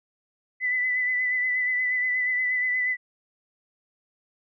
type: tone with vibrato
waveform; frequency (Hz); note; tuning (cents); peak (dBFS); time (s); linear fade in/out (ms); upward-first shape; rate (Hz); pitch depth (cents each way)
sine; 2000; B6; +21; -22; 0.6-2.97; 50; sine; 8.4; 26
effects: none